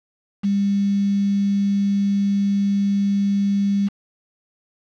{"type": "tone with quantisation", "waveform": "sine", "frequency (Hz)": 200, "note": "G3", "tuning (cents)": 35, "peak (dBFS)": -16, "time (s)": [0.43, 3.89], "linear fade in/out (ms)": 20, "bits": 6, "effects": ["low-pass 4000 Hz 12 dB/octave"]}